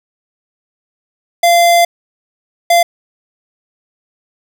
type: tone bursts at uneven times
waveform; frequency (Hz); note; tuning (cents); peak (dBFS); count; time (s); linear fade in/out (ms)
square; 689; F5; -24; -7; 2; 1.43-1.85 / 2.7-2.83; 5
effects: none